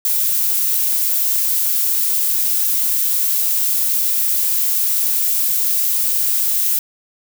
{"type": "noise", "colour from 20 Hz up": "violet", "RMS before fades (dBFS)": -17, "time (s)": [0.05, 6.79], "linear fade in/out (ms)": 2, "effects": []}